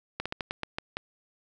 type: slowing click train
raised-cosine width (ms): 0.3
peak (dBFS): -15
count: 8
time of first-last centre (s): 0.2-0.969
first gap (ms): 56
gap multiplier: 1.22
effects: none